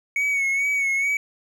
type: tone with vibrato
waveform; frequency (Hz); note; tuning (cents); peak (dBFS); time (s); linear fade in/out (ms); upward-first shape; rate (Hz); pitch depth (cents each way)
triangle; 2224; C#7; +5; -18; 0.16-1.17; 2; sine; 2.3; 44
effects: none